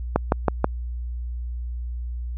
click train, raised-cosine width 1 ms, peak -3 dBFS, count 4, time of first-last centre 0.16-0.644 s, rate 6.2 Hz, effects added 60 Hz sine -27 dBFS peak until 2.37 s

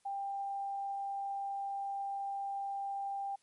sine tone, 793 Hz, G5, 20 cents sharp, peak -35 dBFS, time 0.05-3.36 s, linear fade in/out 10 ms, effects white hiss -72 dBFS RMS until 3.42 s + MP3 48 kbps

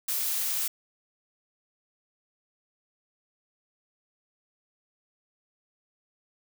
blue noise, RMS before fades -29 dBFS, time 0.08-0.68 s, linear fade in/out 5 ms, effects none

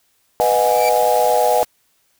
white noise, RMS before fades -29 dBFS, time 0.4-1.65 s, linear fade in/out 10 ms
sine chord, G# minor seventh, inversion first, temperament equal with one note detuned, 493.9 / 622.3 / 721.8 / 830.6 Hz, B4 / D#5 / F#5 / G#5, 0 / 0 / -43 / 0 cents, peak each -18 dBFS, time 0.4-1.63 s, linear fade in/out 0 ms
sawtooth tone with exponential growth, 2325 Hz, D7, 18 cents flat, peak -17 dBFS, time 0.54-0.89 s, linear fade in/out 1 ms, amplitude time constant 74 ms
effects white hiss -62 dBFS RMS until 2.19 s

